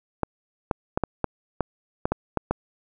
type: clicks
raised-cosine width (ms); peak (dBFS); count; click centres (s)
1; -8; 10; 0.233 / 0.712 / 0.975 / 1.037 / 1.243 / 1.607 / 2.055 / 2.12 / 2.373 / 2.51
effects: none